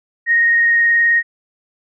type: tone with vibrato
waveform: sine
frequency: 1864.7 Hz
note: A#6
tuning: in tune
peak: -10 dBFS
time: 0.26-1.23 s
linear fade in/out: 50 ms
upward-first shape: triangle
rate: 19 Hz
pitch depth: 13 cents each way
effects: none